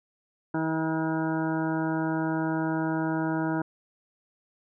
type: harmonic tone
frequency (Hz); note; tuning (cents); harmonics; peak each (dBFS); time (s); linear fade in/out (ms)
160; D#3; +49; 1 / 2 / 3 / 4 / 5 / 6 / 8 / 9 / 10; -32 / -27 / -41 / -36 / -38 / -36 / -44 / -37 / -44; 0.54-3.62; 5
effects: none